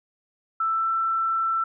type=tone with pitch glide; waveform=sine; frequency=1325 to 1335.8 Hz; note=E6 to E6; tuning=+9 to +23 cents; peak=-21 dBFS; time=0.6-1.64 s; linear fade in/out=5 ms; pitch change=+14 cents; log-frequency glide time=0.7-0.9 s; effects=none